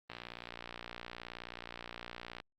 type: click train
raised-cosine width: 0.3 ms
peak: -27 dBFS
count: 137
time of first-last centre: 0.1-2.401 s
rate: 59.1 Hz
effects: Opus 24 kbps